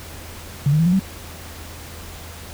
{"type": "tone with pitch steps", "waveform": "sine", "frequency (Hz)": [141.8, 152.86, 164.78, 177.63, 191.48], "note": ["C#3", "D#3", "E3", "F3", "G3"], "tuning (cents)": [40, -30, 0, 30, -40], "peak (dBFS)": -13, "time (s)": [0.66, 0.995], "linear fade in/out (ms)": 5, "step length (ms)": 67, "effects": ["added 82 Hz sine -38 dBFS peak until 2.53 s", "pink hiss -38 dBFS RMS until 2.53 s"]}